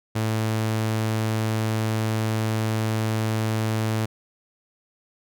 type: tone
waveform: sawtooth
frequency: 110 Hz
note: A2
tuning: in tune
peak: -18 dBFS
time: 0.15-4.06 s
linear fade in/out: 10 ms
effects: none

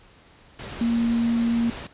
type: tone in noise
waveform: sine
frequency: 233.1 Hz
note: A#3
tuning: in tune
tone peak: -19 dBFS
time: 0.81-1.7 s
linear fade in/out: 2 ms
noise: pink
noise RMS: -36 dBFS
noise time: 0.59-1.87 s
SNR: +14 dB
effects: pink hiss -53 dBFS RMS until 1.93 s + resampled to 8000 Hz

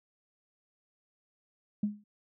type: tone with exponential decay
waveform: sine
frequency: 207.7 Hz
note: G#3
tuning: in tune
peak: -23 dBFS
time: 1.83-2.04 s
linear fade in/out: 5 ms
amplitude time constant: 44 ms
effects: tanh soft clip ceiling -19 dBFS

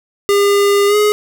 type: tone with pitch glide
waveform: square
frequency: 403.7 to 419.1 Hz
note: G#4 to G#4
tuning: -49 to +16 cents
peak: -10 dBFS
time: 0.29-1.12 s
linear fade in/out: 0 ms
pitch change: +65 cents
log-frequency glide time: 0.87-0.96 s
effects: none

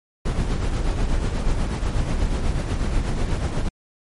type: noise with tremolo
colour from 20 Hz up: brown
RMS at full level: -19 dBFS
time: 0.25-3.69 s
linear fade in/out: 10 ms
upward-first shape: triangle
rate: 8.2 Hz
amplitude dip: 55%
effects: MP3 48 kbps

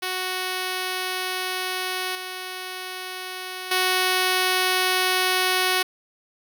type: tone with level steps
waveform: 5% pulse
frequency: 370 Hz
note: F#4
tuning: in tune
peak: -14 / -20 / -8 dBFS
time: 0.02-5.83 s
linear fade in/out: 10 ms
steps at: 2.15 / 3.71 s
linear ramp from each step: 5 ms
effects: none

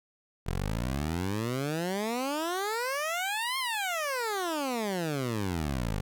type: exponential two-way sweep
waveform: 15% pulse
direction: up then down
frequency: 41.2 to 1081 to 47.24 Hz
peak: -23 dBFS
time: 0.46-6.01 s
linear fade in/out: 10 ms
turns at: 3.58 s
effects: none

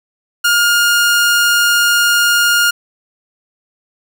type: tone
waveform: sawtooth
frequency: 1417 Hz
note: F6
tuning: 25 cents sharp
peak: -6 dBFS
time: 0.44-2.71 s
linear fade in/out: 10 ms
effects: none

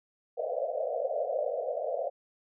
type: band-pass noise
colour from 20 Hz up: pink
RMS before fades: -32 dBFS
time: 0.37-2.1 s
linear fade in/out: 20 ms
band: 480 to 700 Hz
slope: 96 dB/octave
effects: none

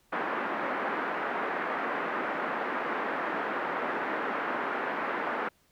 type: band-pass noise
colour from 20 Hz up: white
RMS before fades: -32 dBFS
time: 0.12-5.49 s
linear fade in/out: 10 ms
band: 230 to 1700 Hz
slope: 24 dB/octave
effects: pink hiss -67 dBFS RMS until 5.71 s

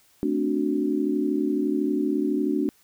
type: chord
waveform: sine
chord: D dominant seventh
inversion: second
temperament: equal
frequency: 220 / 261.6 / 293.7 / 370 Hz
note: A3 / C4 / D4 / F#4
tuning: 0 / 0 / 0 / 0 cents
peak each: -29 / -29 / -24 / -28 dBFS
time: 0.23-2.69 s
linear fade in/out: 0 ms
effects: white hiss -60 dBFS RMS until 2.83 s

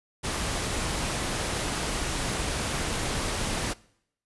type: noise with amplitude modulation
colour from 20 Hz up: pink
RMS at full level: -28 dBFS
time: 0.23-3.74 s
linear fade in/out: 20 ms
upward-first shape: sine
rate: 281 Hz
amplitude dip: 30%
effects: noise-tail reverb RT60 0.7 s tail -22 dB re dry + resampled to 24000 Hz

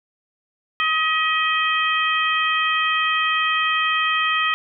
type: harmonic tone with a mistuned harmonic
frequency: 631 Hz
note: D#5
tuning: 24 cents sharp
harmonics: 2 / 3 / 4 / 5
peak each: -21 / -23 / -24 / -25 dBFS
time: 0.8-4.54 s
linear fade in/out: 0 ms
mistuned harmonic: 3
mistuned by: +19 cents
effects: none

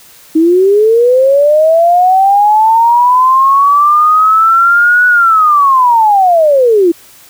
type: linear two-way sweep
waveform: sine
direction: up then down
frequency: 311.7 to 1478 to 323.1 Hz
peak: -4 dBFS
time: 0.35-6.92 s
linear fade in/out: 10 ms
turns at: 5.07 s
effects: white hiss -39 dBFS RMS until 7.29 s

